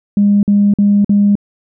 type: tone bursts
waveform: sine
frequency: 203.4 Hz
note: G#3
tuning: 36 cents flat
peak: -6 dBFS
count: 4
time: 0.17-1.354 s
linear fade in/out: 2 ms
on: 260 ms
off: 48 ms
effects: tanh soft clip ceiling -2 dBFS